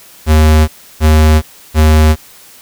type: tone bursts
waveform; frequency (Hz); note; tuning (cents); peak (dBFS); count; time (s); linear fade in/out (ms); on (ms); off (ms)
square; 77.6; D#2; -4; -5; 3; 0.26-2.16; 50; 420; 320
effects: white hiss -39 dBFS RMS until 2.61 s